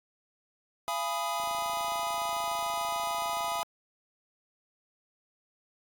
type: chord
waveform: square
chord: F half-diminished seventh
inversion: none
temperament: equal with one note detuned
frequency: 683.3 / 830.6 / 987.8 / 1244.5 Hz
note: F5 / Ab5 / Cb6 / Eb6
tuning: -38 / 0 / 0 / 0 cents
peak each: -36 / -37 / -36 / -36 dBFS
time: 0.88-3.63 s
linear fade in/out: 0 ms
type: click train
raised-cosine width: 1 ms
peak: -36 dBFS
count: 61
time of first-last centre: 1.4-3.63 s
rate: 26.9 Hz
effects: AAC 64 kbps